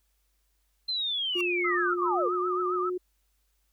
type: linear sweep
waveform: sine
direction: down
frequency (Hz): 4151 to 410.3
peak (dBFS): -27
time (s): 0.88-2.29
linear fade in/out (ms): 10
type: tone with exponential growth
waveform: 30% pulse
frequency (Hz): 1152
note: D6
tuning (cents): -34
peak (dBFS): -30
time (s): 1.31-1.41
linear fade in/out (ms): 2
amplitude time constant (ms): 21
type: tone with pitch glide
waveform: sine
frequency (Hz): 354.1 to 362.4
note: F4 to F#4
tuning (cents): +24 to -36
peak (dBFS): -28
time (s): 1.35-2.98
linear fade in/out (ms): 10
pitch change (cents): +40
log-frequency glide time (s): 1.98-2.48
type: tone with vibrato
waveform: sine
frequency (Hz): 1245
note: D#6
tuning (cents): +1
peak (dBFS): -28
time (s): 1.64-2.9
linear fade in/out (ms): 10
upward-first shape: triangle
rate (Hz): 7.5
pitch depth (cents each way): 120
effects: added 50 Hz sine -70 dBFS peak until 3.72 s + white hiss -75 dBFS RMS until 3.72 s